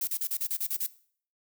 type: noise bursts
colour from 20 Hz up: violet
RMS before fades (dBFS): -30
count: 9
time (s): 0.01-0.866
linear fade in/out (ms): 5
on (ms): 64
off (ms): 35
effects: noise-tail reverb RT60 0.5 s tail -18 dB re dry